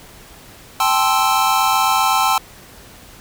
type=chord; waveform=square; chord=A minor seventh; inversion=third; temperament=equal with one note detuned; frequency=784 / 871.9 / 1046.5 / 1318.5 Hz; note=G5 / A5 / C6 / E6; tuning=0 / -16 / 0 / 0 cents; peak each=-20 dBFS; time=0.8-2.38 s; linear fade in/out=2 ms; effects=pink hiss -42 dBFS RMS until 3.2 s